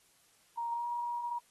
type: tone with pitch glide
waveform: sine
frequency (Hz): 937 to 953.9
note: A#5 to A#5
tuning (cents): +9 to +40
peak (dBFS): -33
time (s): 0.57-1.39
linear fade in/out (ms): 10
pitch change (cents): +31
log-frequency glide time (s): 0.72-0.87
effects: white hiss -67 dBFS RMS until 1.5 s + AAC 32 kbps